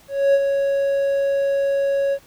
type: tone with ADSR envelope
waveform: triangle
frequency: 554.4 Hz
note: C#5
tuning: in tune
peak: -9 dBFS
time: 0.08-2.19 s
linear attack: 260 ms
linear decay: 46 ms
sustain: -6 dB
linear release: 61 ms
effects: pink hiss -51 dBFS RMS until 2.26 s